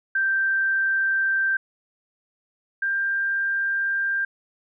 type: tone pair in turn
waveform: sine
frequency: 1568 / 1589 Hz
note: G6 / G6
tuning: 0 / +23 cents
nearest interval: unison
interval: 23 cents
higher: second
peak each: -19 / -21 dBFS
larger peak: first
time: 0.15-1.57 / 2.82-4.25 s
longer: second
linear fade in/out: 5 ms
effects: none